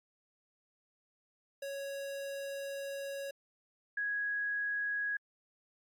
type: tone pair in turn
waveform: square / sine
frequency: 554.4 / 1661.3 Hz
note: C#5 / G#6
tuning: 0 / 0 cents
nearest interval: octave + perfect fifth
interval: 1900 cents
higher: second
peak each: -39 / -32 dBFS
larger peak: second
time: 1.62-3.31 / 3.97-5.17 s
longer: first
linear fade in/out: 5 ms
effects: AAC 64 kbps